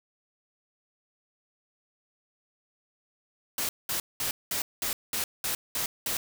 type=noise bursts; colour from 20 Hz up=white; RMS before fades=-30 dBFS; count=9; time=3.58-6.17 s; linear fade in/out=2 ms; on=110 ms; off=200 ms; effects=none